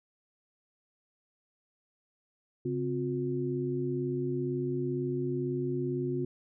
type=tone cluster; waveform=sine; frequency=137.2 / 261.3 / 359.2 Hz; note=C#3 / C4 / F4; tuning=-17 / -2 / +49 cents; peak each=-34 / -35 / -32 dBFS; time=2.65-6.25 s; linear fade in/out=5 ms; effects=none